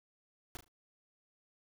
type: noise with echo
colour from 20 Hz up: pink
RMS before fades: -44 dBFS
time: 0.55-0.57 s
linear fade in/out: 0 ms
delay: 37 ms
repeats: 3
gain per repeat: -10 dB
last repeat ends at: 0.681 s
effects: none